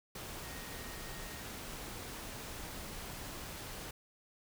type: tone in noise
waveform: sine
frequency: 1864.7 Hz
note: A#6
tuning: in tune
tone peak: -54 dBFS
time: 0.43-1.41 s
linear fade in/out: 5 ms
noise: pink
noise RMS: -45 dBFS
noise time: 0.15-3.91 s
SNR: -12 dB
effects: none